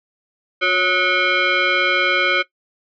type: tone with frequency modulation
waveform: sine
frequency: 360 Hz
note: F#4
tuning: 47 cents flat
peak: -14 dBFS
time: 0.61-2.43 s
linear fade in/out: 20 ms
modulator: 914 Hz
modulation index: 3
effects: noise-tail reverb RT60 0.1 s tail -18 dB re dry